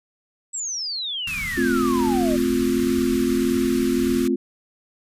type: exponential sweep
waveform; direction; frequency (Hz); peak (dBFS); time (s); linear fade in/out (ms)
sine; down; 7902 to 575; -25; 0.53-2.37; 20
type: band-stop noise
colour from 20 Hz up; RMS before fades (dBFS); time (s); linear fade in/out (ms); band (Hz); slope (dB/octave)
pink; -33; 1.27-4.28; 5; 250 to 1100; 96
type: chord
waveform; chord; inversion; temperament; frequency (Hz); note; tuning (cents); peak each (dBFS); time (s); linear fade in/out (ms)
sine; F major; first; equal; 220 / 261.6 / 349.2; A3 / C4 / F4; 0 / 0 / 0; -24 / -21 / -22; 1.57-4.36; 10
effects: resampled to 32000 Hz